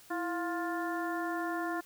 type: harmonic tone with a mistuned harmonic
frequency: 351.5 Hz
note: F4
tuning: 11 cents sharp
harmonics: 1 / 2 / 3 / 4 / 5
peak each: -35 / -38 / -40 / -41 / -42 dBFS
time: 0.1-1.81 s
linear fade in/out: 10 ms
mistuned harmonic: 1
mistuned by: -97 cents
effects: white hiss -57 dBFS RMS until 1.85 s